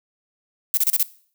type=noise bursts; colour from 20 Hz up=violet; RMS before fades=-18 dBFS; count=5; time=0.74-1.028 s; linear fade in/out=0 ms; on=32 ms; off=32 ms; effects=noise-tail reverb RT60 0.5 s tail -19 dB re dry